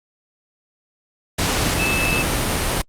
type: tone in noise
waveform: sine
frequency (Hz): 2618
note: E7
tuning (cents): -13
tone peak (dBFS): -20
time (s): 1.79-2.23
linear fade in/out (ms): 10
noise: pink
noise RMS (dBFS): -20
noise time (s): 1.38-2.82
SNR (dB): -3
effects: low-pass 12000 Hz 12 dB/octave + Opus 48 kbps